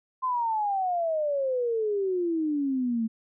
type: exponential sweep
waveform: sine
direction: down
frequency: 1046.5 to 219.7 Hz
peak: -24 dBFS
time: 0.22-3.08 s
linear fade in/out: 20 ms
effects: none